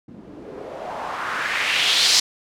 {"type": "noise with low-pass filter sweep", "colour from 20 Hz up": "blue", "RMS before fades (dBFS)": -23, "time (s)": [0.08, 2.2], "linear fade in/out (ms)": 5, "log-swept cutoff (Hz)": [210, 5200], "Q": 2.4, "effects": []}